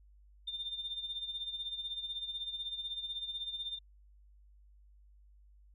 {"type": "tone with tremolo", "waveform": "sine", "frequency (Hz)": 3604, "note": "A7", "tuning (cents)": 41, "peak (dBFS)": -34, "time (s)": [0.47, 3.79], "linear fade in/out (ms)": 10, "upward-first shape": "sine", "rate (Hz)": 16, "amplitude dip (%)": 70, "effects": ["tanh soft clip ceiling -30 dBFS", "added 50 Hz sine -58 dBFS peak until 5.74 s"]}